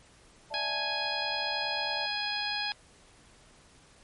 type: chord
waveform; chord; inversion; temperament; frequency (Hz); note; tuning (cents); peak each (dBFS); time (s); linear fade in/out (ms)
sine; D suspended second; none; equal; 587.3 / 659.3 / 880; D5 / E5 / A5; 0 / 0 / 0; -41 / -43 / -39; 0.5-2.07; 20
type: harmonic tone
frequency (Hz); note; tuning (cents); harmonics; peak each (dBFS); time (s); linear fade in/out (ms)
830.6; G#5; 0; 1 / 2 / 3 / 4 / 5 / 6; -37 / -37 / -37 / -37 / -37 / -37; 0.54-2.72; 0
effects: pink hiss -58 dBFS RMS until 4.03 s + MP3 48 kbps